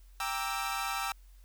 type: chord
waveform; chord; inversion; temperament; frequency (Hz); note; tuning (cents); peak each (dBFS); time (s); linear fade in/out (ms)
sawtooth; E half-diminished seventh; first; equal with one note detuned; 788.5 / 932.3 / 1174.7 / 1318.5; G5 / Bb5 / D6 / E6; +10 / 0 / 0 / 0; -33 / -36 / -37 / -32; 0.2-1.12; 2
effects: added 45 Hz sine -52 dBFS peak until 1.44 s + white hiss -68 dBFS RMS until 1.44 s